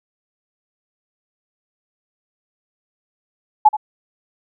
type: tone with echo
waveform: sine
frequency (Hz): 853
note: G#5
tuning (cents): +46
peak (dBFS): -5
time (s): 3.65-3.69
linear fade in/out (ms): 10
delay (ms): 79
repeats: 1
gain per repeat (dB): -13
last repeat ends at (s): 3.769
effects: none